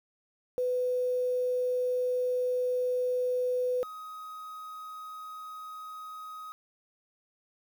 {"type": "tone pair in turn", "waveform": ["sine", "triangle"], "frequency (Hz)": [499.8, 1259.4], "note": ["B4", "D#6"], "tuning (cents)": [21, 21], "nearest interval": "octave + major third", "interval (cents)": 1600, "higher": "second", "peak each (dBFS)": [-26, -38], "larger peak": "first", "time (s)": [[0.58, 3.83], [3.83, 6.52]], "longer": "first", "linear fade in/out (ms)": 0, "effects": ["9-bit"]}